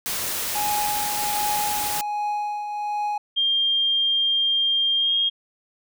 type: noise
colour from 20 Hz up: white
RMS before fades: -27 dBFS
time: 0.06-2.01 s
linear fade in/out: 0 ms
type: tone with tremolo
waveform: triangle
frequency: 833 Hz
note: G#5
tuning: 5 cents sharp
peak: -20 dBFS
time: 0.55-3.18 s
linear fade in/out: 5 ms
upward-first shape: triangle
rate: 1.3 Hz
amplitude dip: 50%
type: tone with pitch glide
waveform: sine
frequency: 3200 to 3243 Hz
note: G7 to G#7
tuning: +35 to -42 cents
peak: -18 dBFS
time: 3.36-5.3 s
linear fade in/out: 20 ms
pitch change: +23 cents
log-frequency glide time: 4.96-5.13 s
effects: none